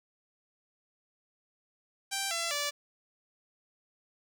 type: tone with pitch steps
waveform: 5% pulse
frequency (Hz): 784 / 674.7 / 580.6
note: G5 / E5 / D5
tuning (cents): 0 / +40 / -20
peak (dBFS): -19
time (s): 2.11-2.71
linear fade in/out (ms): 20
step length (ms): 200
effects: none